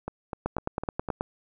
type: two click trains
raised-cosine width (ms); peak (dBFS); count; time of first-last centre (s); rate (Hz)
1; -13 / -18; 8 / 5; 0.46-1.209 / 0.08-1.088; 9.34 / 3.97
effects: none